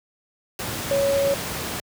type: tone in noise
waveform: sine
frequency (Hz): 556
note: C#5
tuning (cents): +5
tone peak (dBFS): -18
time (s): 0.91-1.34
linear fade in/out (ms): 2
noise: pink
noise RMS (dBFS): -29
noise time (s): 0.59-1.8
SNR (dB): +8
effects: high-pass 80 Hz 12 dB/octave